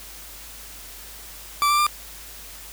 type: tone with pitch steps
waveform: 40% pulse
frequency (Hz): 1165 / 1179.2 / 1193.6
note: D6 / D6 / D6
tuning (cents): -14 / +7 / +28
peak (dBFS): -16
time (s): 1.62-1.866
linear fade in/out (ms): 0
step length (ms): 82
effects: added 50 Hz sine -46 dBFS peak until 2.72 s + white hiss -41 dBFS RMS until 2.72 s